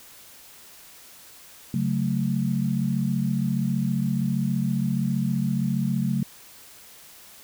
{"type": "chord", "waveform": "sine", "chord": "F# minor", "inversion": "second", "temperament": "equal", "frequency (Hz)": [138.59, 185, 220], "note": ["C#3", "F#3", "A3"], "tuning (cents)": [0, 0, 0], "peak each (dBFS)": -26, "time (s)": [1.74, 6.23], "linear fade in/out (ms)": 2, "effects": ["white hiss -48 dBFS RMS until 7.43 s"]}